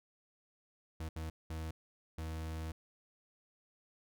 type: tone bursts at uneven times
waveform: 40% pulse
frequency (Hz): 80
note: D#2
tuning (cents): +49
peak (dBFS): -38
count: 4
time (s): 1-1.09 / 1.16-1.3 / 1.5-1.71 / 2.18-2.72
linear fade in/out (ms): 5
effects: none